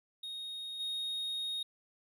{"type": "tone with level steps", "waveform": "triangle", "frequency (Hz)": 3729, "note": "A#7", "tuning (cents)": 0, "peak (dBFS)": [-38, -33], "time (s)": [0.23, 1.63], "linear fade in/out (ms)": 5, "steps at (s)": 0.79, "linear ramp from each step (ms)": 20, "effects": []}